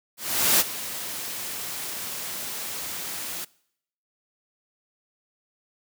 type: noise with ADSR envelope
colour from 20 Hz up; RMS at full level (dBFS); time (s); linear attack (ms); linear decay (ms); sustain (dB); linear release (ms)
white; -18; 0.17-3.45; 430; 29; -15; 11
effects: noise-tail reverb RT60 0.7 s tail -23 dB re dry + high-pass 100 Hz 12 dB/octave